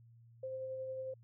sine tone with tremolo, 523.3 Hz, C5, in tune, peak -38 dBFS, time 0.43-1.14 s, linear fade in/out 5 ms, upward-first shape sine, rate 11 Hz, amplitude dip 25%, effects added 116 Hz sine -58 dBFS peak until 1.23 s

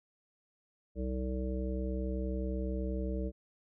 harmonic tone, 63.9 Hz, C2, 40 cents flat, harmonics 1 / 3 / 5 / 7 / 9, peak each -34 / -39 / -41 / -42 / -44 dBFS, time 0.95-3.32 s, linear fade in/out 50 ms, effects none

